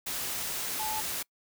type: tone in noise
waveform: sine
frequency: 865 Hz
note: A5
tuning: 30 cents flat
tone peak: -33 dBFS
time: 0.79-1.01 s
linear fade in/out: 10 ms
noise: white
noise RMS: -34 dBFS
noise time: 0.06-1.23 s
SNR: -2 dB
effects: noise-tail reverb RT60 0.1 s tail -25 dB re dry